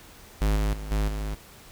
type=tone with level steps; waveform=square; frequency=51.91 Hz; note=G#1; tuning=in tune; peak=-21 / -23 / -34 / -23 / -29 dBFS; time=0.41-1.35 s; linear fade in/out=10 ms; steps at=0.56 / 0.73 / 0.91 / 1.08 s; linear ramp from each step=5 ms; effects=pink hiss -49 dBFS RMS until 1.71 s